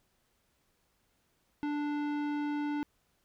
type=tone with tanh clipping; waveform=sine; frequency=293.7 Hz; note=D4; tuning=in tune; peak=-33 dBFS; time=1.63-2.83 s; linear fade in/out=0 ms; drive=17 dB; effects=pink hiss -74 dBFS RMS until 3.24 s